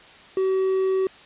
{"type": "tone", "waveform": "triangle", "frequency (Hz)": 380, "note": "F#4", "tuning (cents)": 46, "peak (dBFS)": -17, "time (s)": [0.37, 1.07], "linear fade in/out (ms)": 2, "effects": ["white hiss -47 dBFS RMS until 1.25 s", "resampled to 8000 Hz"]}